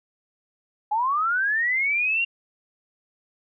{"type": "linear sweep", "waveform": "sine", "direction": "up", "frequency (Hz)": [816, 2794], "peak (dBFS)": -20, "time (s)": [0.91, 2.25], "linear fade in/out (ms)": 10, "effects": []}